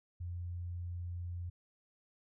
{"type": "tone", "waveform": "sine", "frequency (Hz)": 87.6, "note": "F2", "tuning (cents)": 6, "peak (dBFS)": -38, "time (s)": [0.2, 1.5], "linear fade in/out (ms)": 10, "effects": []}